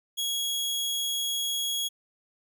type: tone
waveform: sawtooth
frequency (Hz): 3322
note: G#7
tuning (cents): 0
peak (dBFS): -24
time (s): 0.17-1.89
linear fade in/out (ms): 20
effects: none